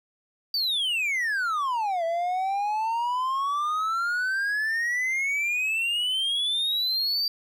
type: exponential two-way sweep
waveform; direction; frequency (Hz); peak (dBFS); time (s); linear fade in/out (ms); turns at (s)
triangle; down then up; 4699 to 656 to 4699; -22; 0.54-7.28; 2; 2.04
effects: none